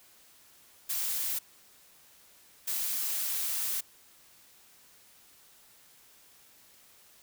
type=noise bursts at uneven times; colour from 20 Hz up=blue; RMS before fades=-32 dBFS; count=2; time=0.89-1.39 / 2.67-3.81 s; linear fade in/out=10 ms; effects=white hiss -59 dBFS RMS until 7.22 s